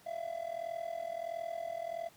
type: tone with amplitude modulation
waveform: triangle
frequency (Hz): 673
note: E5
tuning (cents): +36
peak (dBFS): -31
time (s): 0.06-2.09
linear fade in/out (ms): 10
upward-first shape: sine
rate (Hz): 41.5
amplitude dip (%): 85
effects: pink hiss -61 dBFS RMS until 2.16 s + high-pass 100 Hz 12 dB/octave